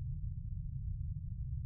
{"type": "low-pass noise", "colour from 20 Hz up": "white", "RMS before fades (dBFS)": -40, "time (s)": [0, 1.65], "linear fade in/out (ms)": 0, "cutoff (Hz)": 140, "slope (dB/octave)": 48, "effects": []}